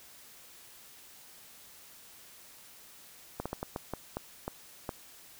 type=slowing click train; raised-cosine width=1 ms; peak=-20 dBFS; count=9; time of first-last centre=3.4-4.892 s; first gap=56 ms; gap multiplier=1.33; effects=white hiss -54 dBFS RMS until 5.39 s

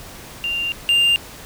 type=tone pair in turn; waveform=sine / triangle; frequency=2786 / 2796 Hz; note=F7 / F7; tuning=-5 / +1 cents; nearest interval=unison; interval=6 cents; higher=second; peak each=-20 / -11 dBFS; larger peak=second; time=0.44-0.72 / 0.89-1.16 s; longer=first; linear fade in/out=0 ms; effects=pink hiss -38 dBFS RMS until 1.45 s

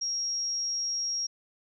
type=tone; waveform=sine; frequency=5600 Hz; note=F8; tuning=4 cents sharp; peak=-28 dBFS; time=0.01-1.27 s; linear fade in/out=10 ms; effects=none

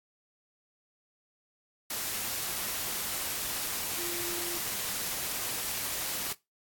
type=tone in noise; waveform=sine; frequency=346.5 Hz; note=F4; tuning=14 cents flat; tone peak=-41 dBFS; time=3.98-4.58 s; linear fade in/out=5 ms; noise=white; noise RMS=-34 dBFS; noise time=1.9-6.33 s; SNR=-10 dB; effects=noise-tail reverb RT60 0.2 s tail -19 dB re dry + AAC 64 kbps

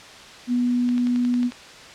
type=tone; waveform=sine; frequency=244.8 Hz; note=B3; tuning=15 cents flat; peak=-18 dBFS; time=0.47-1.51 s; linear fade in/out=50 ms
type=click train; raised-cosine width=0.2 ms; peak=-19 dBFS; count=8; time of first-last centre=0.89-1.521 s; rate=11.1 Hz
effects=white hiss -42 dBFS RMS until 1.94 s + low-pass 5000 Hz 12 dB/octave

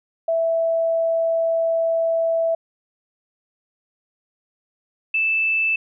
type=tone pair in turn; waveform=sine; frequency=659.3 / 2637 Hz; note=E5 / E7; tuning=0 / 0 cents; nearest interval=2 octaves; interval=2400 cents; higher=second; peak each=-17 dBFS; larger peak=neither; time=0.28-2.55 / 5.14-5.76 s; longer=first; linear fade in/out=5 ms; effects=none

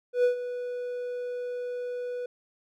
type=tone with ADSR envelope; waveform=triangle; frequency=491.8 Hz; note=B4; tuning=7 cents flat; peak=-16 dBFS; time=0.13-2.26 s; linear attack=110 ms; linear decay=110 ms; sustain=-13 dB; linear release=4 ms; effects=none

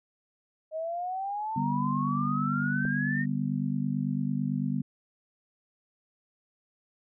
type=exponential sweep; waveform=sine; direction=up; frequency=622.3 to 1864.7 Hz; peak=-30 dBFS; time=0.71-3.26 s; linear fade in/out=50 ms
type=chord; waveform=sine; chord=G major; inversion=second; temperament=just; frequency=147 / 196 / 245 Hz; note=D3 / G3 / B3; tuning=+2 / 0 / -14 cents; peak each=-31 dBFS; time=1.56-4.82 s; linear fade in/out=5 ms
type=click; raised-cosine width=2 ms; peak=-26 dBFS; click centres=2.852 s
effects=none

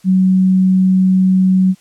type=tone; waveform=sine; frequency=187.2 Hz; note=F#3; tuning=20 cents sharp; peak=-8 dBFS; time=0.04-1.75 s; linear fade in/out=50 ms; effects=white hiss -51 dBFS RMS until 1.8 s + low-pass 10000 Hz 12 dB/octave

